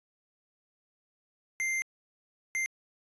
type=tone bursts at uneven times; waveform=square; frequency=2093 Hz; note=C7; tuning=in tune; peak=-29 dBFS; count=2; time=1.6-1.82 / 2.55-2.66 s; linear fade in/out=0 ms; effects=resampled to 22050 Hz